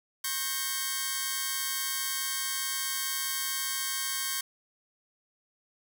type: chord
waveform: 5% pulse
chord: G diminished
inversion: second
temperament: equal with one note detuned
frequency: 1087.8 / 1568 / 1864.7 Hz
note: Db6 / G6 / Bb6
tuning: -33 / 0 / 0 cents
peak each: -22 / -22 / -26 dBFS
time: 0.24-4.41 s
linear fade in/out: 5 ms
effects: none